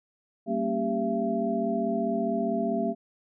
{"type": "tone cluster", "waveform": "sine", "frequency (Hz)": [194, 229.4, 274.1, 394.3, 674], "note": ["G3", "A#3", "C#4", "G4", "E5"], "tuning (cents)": [-18, -28, -19, 10, 38], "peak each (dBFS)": [-34, -29, -34, -32, -29], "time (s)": [0.46, 2.95], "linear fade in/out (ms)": 50, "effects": []}